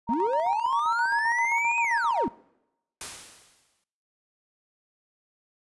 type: tone with tremolo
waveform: sine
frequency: 932.3 Hz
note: A#5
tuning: in tune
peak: -23 dBFS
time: 0.07-2.31 s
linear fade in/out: 50 ms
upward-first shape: square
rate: 7.6 Hz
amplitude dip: 50%
type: linear two-way sweep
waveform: triangle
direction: up then down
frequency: 207.7 to 2532 to 207.7 Hz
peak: -23 dBFS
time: 0.09-2.28 s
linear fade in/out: 0 ms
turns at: 1.79 s
type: noise with exponential decay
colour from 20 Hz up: white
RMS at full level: -34 dBFS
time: 3.01-3.84 s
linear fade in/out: 2 ms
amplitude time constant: 180 ms
effects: noise-tail reverb RT60 0.9 s tail -23 dB re dry + resampled to 24000 Hz